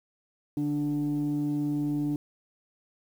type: tone pair together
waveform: sine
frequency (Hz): 147.11 / 293.7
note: D3 / D4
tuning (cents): +3 / 0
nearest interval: octave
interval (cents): 1197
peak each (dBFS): -30 / -25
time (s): 0.57-2.16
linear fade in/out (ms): 2
effects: tanh soft clip ceiling -22 dBFS + 9-bit

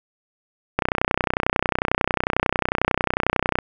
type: click train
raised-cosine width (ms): 0.5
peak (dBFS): -3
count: 88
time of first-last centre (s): 0.79-3.587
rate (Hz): 31.1
effects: none

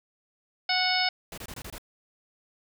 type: harmonic tone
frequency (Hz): 737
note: F#5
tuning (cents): -7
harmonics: 1 / 2 / 3 / 4 / 5 / 6 / 7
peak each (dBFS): -29 / -32 / -29 / -33 / -33 / -32 / -29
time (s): 0.69-1.09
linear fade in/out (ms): 5
type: noise bursts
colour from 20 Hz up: pink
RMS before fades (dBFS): -40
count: 6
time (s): 1.32-1.782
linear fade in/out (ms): 2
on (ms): 57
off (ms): 24
effects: none

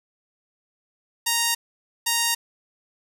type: tone bursts at uneven times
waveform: 5% pulse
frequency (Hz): 932.3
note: A#5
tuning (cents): 0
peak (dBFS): -8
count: 2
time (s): 1.26-1.55 / 2.06-2.35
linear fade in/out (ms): 10
effects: none

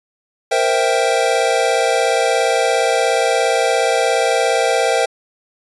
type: chord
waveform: square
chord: C dominant seventh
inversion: third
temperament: equal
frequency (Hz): 466.2 / 523.3 / 659.3 / 784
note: Bb4 / C5 / E5 / G5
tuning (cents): 0 / 0 / 0 / 0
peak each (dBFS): -20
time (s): 0.51-5.06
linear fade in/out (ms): 10
effects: resampled to 24000 Hz

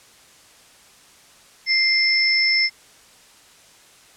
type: tone pair together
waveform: sine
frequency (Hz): 2094 / 5277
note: C7 / E8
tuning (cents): +1 / +1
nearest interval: octave + major third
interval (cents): 1600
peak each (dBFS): -18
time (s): 1.66-2.7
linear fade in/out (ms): 50
effects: white hiss -50 dBFS RMS until 4.16 s + low-pass 9000 Hz 12 dB/octave

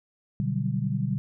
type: chord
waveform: sine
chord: G major seventh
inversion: first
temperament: equal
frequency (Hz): 123.47 / 146.83 / 185 / 196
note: B2 / D3 / F#3 / G3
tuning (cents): 0 / 0 / 0 / 0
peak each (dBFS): -29 / -29 / -33 / -30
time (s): 0.4-1.18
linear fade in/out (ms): 0
effects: none

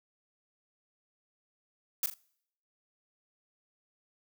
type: noise with echo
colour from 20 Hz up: blue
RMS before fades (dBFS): -29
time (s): 2.03-2.06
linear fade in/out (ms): 2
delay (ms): 40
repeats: 2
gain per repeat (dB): -9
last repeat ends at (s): 2.14
effects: noise-tail reverb RT60 0.7 s tail -25 dB re dry

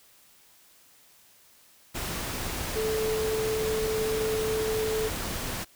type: tone in noise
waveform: sine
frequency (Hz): 436.9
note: A4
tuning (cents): -12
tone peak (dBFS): -26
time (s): 2.75-5.09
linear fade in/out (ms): 20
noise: pink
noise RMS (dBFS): -33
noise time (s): 1.94-5.65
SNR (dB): +4
effects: white hiss -58 dBFS RMS until 5.75 s

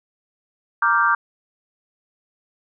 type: chord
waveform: sine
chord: G minor seventh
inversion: first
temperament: equal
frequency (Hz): 932.3 / 1174.7 / 1396.9 / 1568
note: Bb5 / D6 / F6 / G6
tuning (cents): 0 / 0 / 0 / 0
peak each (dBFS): -23 / -18 / -21 / -20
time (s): 0.82-1.15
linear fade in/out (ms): 5
effects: none

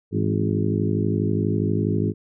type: harmonic tone with a mistuned harmonic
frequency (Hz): 52.3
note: G#1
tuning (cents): +13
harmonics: 2 / 3 / 4 / 5 / 6 / 7 / 8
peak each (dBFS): -24 / -26 / -27 / -28 / -29 / -29 / -30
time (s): 0.11-2.14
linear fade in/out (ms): 50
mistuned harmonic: 3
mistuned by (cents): +80
effects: none

